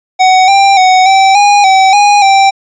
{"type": "tone with pitch steps", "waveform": "square", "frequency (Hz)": [748, 789, 745, 773, 818, 766, 821, 782], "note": ["F#5", "G5", "F#5", "G5", "G#5", "G5", "G#5", "G5"], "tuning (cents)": [19, 11, 12, -24, -26, -40, -20, -4], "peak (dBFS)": -4, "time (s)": [0.19, 2.51], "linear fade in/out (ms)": 20, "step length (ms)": 290, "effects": ["resampled to 16000 Hz"]}